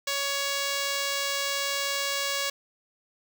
5% pulse tone, 559 Hz, C#5, 14 cents sharp, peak -15 dBFS, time 0.07-2.5 s, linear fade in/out 5 ms, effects none

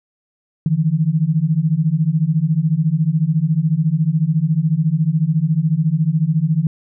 sine beating tone pair, 150.5 / 164.5 Hz, D3 / E3, +43 / -3 cents, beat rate 14 Hz, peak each -17 / -16 dBFS, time 0.66-6.67 s, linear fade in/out 2 ms, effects none

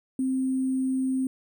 sine tone with sample-and-hold, 261.6 Hz, C4, in tune, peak -23 dBFS, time 0.19-1.27 s, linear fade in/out 2 ms, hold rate 8820 Hz, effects none

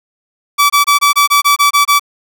sawtooth tone bursts, 1152 Hz, D6, 34 cents flat, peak -3 dBFS, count 10, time 0.58-1.996 s, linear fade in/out 20 ms, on 120 ms, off 24 ms, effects none

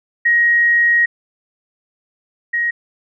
sine tone pair in turn, 1886 / 1886 Hz, A#6 / A#6, +20 / +20 cents, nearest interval unison, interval 0 cents, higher neither, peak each -10 / -15 dBFS, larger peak first, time 0.25-1.06 / 2.53-2.71 s, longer first, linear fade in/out 10 ms, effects none

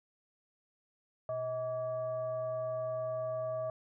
sine tone with frequency modulation, 637 Hz, D#5, 41 cents sharp, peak -33 dBFS, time 1.29-3.7 s, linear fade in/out 2 ms, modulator 515 Hz, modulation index 0.47, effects none

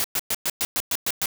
white noise bursts, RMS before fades -24 dBFS, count 9, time 0-1.258 s, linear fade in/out 0 ms, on 42 ms, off 110 ms, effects none

